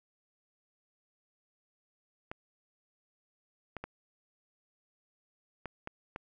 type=clicks; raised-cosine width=0.5 ms; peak=-24 dBFS; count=6; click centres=2.315 / 3.767 / 3.84 / 5.657 / 5.874 / 6.161 s; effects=none